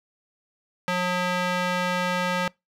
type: tone with band-pass filter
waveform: square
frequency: 180 Hz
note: F#3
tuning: 47 cents flat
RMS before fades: -25 dBFS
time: 0.88-2.48 s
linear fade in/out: 0 ms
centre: 1600 Hz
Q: 0.63
effects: noise-tail reverb RT60 0.2 s tail -25 dB re dry